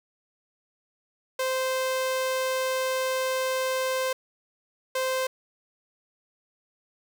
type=tone pair in turn; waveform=sawtooth; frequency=520 / 520 Hz; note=C5 / C5; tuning=-11 / -11 cents; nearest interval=unison; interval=0 cents; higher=neither; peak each=-21 dBFS; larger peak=neither; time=1.39-4.13 / 4.95-5.27 s; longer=first; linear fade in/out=5 ms; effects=10-bit